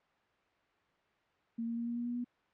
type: tone with pitch steps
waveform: sine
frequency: 230.1 / 232.2 / 234.4 / 236.6 / 238.8 / 241 / 243.2 Hz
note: A#3 / A#3 / A#3 / A#3 / A#3 / B3 / B3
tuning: -22 / -7 / +10 / +26 / +42 / -42 / -26 cents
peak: -34 dBFS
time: 1.58-2.245 s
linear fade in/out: 10 ms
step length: 95 ms
effects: white hiss -71 dBFS RMS until 2.53 s + low-pass 2000 Hz 12 dB/octave